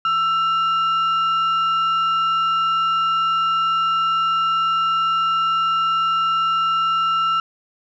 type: tone pair together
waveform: sine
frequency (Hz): 1331.1 / 2823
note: E6 / F7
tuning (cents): +16 / +18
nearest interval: octave + minor second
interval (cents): 1302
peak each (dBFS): -15 / -25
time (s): 0.05-7.4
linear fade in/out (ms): 2
effects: tanh soft clip ceiling -13 dBFS